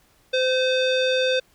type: tone with low-pass filter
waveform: square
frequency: 515 Hz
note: C5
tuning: 28 cents flat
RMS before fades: -21 dBFS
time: 0.33-1.4 s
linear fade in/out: 10 ms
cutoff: 3800 Hz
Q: 3.4
effects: pink hiss -60 dBFS RMS until 1.54 s